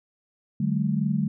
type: tone cluster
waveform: sine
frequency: 150 / 190.9 / 214.5 Hz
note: D3 / G3 / A3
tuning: +37 / -46 / -44 cents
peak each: -26 dBFS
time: 0.6-1.28 s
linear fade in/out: 5 ms
effects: none